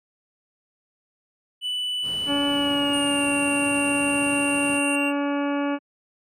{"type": "tone with pitch glide", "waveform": "triangle", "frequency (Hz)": [2979, 2763], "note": ["F#7", "F7"], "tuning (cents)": [11, -19], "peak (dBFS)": -23, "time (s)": [1.61, 5.13], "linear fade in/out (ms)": 50, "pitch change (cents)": -130, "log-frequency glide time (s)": [2.47, 3.28]}
{"type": "noise", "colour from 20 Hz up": "brown", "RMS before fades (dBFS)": -32, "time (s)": [2.02, 4.81], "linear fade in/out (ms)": 50}
{"type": "harmonic tone", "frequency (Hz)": 285, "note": "C#4", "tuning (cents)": 48, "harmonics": [1, 2, 3, 4, 5, 6, 8, 9, 10], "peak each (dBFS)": [-23, -29, -33, -35, -37, -39, -41, -42, -43], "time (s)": [2.26, 5.79], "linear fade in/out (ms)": 50}
{"type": "tone", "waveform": "sine", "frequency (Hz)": 8970, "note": "C#9", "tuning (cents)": 19, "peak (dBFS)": -31, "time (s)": [2.93, 4.96], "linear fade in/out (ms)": 5}
{"effects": ["high-pass 150 Hz 12 dB/octave"]}